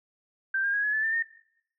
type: tone with pitch steps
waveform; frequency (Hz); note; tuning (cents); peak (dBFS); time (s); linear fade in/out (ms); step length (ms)
sine; 1568 / 1609.3 / 1651.7 / 1695.2 / 1739.8 / 1785.6 / 1832.6; G6 / G6 / G#6 / G#6 / A6 / A6 / A#6; 0 / +45 / -10 / +35 / -20 / +25 / -30; -24; 0.54-1.226; 5; 98
effects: noise-tail reverb RT60 0.8 s tail -21 dB re dry